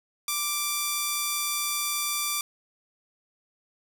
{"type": "tone", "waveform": "5% pulse", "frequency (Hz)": 1174.7, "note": "D6", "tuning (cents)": 0, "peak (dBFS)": -14, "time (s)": [0.28, 2.41], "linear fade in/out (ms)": 2, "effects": ["8-bit"]}